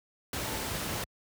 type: tone in noise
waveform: sine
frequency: 880 Hz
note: A5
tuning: in tune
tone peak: -45 dBFS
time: 0.46-0.7 s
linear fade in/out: 2 ms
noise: pink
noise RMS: -34 dBFS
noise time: 0.33-1.04 s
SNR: -14 dB
effects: high-pass 60 Hz 12 dB/octave